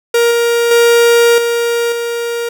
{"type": "tone with level steps", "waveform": "45% pulse", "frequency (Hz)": 470, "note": "A#4", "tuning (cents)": 14, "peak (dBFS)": [-8, -10, -6, -12, -16], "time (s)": [0.14, 2.49], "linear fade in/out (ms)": 5, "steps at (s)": [0.31, 0.71, 1.38, 1.92], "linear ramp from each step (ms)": 2, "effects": []}